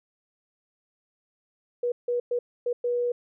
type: tone bursts at uneven times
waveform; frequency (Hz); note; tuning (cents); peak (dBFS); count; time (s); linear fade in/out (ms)
sine; 484.6; B4; -33; -23; 5; 1.83-1.92 / 2.08-2.2 / 2.31-2.39 / 2.66-2.73 / 2.84-3.12; 5
effects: none